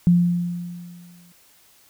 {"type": "tone with exponential decay", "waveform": "sine", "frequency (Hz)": 174.61, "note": "F3", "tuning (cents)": 0, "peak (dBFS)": -10, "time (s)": [0.07, 1.32], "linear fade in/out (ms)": 0, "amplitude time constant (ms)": 270, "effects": ["white hiss -55 dBFS RMS until 1.89 s"]}